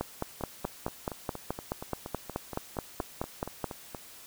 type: two click trains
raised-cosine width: 1 ms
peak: -23 / -16 dBFS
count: 16 / 18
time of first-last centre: 0.41-3.948 / 0.01-3.642 s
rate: 4.24 / 4.68 Hz
effects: white hiss -50 dBFS RMS until 4.26 s